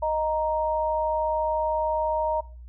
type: tone pair together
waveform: sine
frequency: 622.3 / 933.8 Hz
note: D#5 / A#5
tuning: 0 / +3 cents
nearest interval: perfect fifth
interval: 703 cents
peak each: -25 dBFS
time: 0.02-2.41 s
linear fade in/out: 10 ms
effects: noise-tail reverb RT60 0.4 s tail -21 dB re dry + added 60 Hz sine -40 dBFS peak until 2.68 s